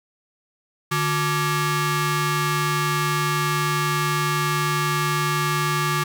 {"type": "ring-modulated tone", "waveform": "sawtooth", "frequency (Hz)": 510, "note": "C5", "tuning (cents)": -44, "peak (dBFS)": -13, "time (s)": [0.91, 6.04], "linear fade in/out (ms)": 10, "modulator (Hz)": 659, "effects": []}